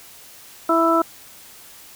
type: harmonic tone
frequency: 330.4 Hz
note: E4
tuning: 4 cents sharp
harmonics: 1 / 2 / 3 / 4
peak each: -19 / -20 / -24 / -18 dBFS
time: 0.69-1.02 s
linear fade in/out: 5 ms
effects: white hiss -44 dBFS RMS until 1.95 s